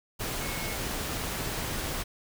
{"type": "tone in noise", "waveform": "sine", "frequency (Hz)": 2187, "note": "C#7", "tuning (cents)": -24, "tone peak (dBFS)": -40, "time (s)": [0.4, 0.76], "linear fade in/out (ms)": 20, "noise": "pink", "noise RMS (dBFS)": -33, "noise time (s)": [0.19, 2.04], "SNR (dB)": -10, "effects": []}